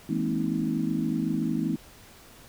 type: tone cluster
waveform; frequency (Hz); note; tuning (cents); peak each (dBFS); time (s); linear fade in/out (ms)
sine; 164.8 / 213.3 / 238.7 / 266.6 / 317.8; E3 / G#3 / A#3 / C4 / D#4; 0 / +46 / +41 / +33 / +37; -31; 0.09-1.76; 5
effects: pink hiss -51 dBFS RMS until 2.48 s